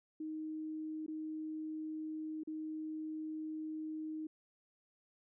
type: tone with dropouts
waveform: sine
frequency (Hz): 312.2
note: D#4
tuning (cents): +6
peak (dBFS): -39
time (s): 0.2-4.27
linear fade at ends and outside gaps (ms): 5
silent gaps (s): 1.064-1.08 / 2.435-2.473
effects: none